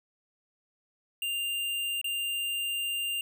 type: tone with dropouts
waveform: square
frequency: 2794 Hz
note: F7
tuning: in tune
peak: -30 dBFS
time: 1.22-3.21 s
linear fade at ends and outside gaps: 2 ms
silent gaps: 2.014-2.043 s
effects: none